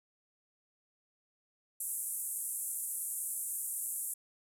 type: band-pass noise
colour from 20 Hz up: pink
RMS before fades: -38 dBFS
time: 1.8-4.14 s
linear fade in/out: 5 ms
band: 8200 to 13000 Hz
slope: 48 dB/octave
effects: none